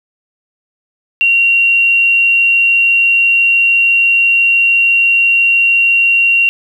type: tone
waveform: sine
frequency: 2753 Hz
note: F7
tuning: 25 cents flat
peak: -7 dBFS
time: 1.21-6.49 s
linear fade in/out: 0 ms
effects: 7-bit